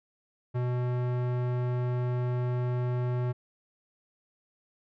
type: tone with low-pass filter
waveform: square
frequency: 123.7 Hz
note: B2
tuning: 3 cents sharp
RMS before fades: -29 dBFS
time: 0.54-3.33 s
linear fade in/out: 20 ms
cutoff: 1400 Hz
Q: 0.54
effects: none